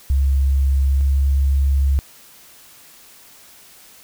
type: tone pair in turn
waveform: sine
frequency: 68.1 / 68.77 Hz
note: C#2 / C#2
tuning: -30 / -13 cents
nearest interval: unison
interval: 17 cents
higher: second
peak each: -13 dBFS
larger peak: neither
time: 0.1-1.01 / 1.01-1.99 s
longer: second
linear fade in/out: 0 ms
effects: white hiss -46 dBFS RMS until 4.03 s